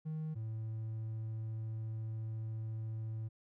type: tone pair in turn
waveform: triangle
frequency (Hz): 156.6 / 110.73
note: D#3 / A2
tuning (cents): +11 / +11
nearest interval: tritone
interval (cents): 600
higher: first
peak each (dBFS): -34 / -35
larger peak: first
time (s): 0.05-0.35 / 0.35-3.29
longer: second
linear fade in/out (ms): 20
effects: tanh soft clip ceiling -31 dBFS